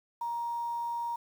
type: tone with quantisation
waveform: sine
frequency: 941 Hz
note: A#5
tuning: 16 cents sharp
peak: -31 dBFS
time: 0.21-1.16 s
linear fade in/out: 5 ms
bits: 9
effects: none